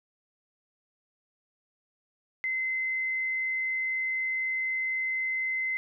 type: tone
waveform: sine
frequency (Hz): 2058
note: C7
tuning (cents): -29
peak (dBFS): -27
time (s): 2.44-5.77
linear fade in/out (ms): 0
effects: none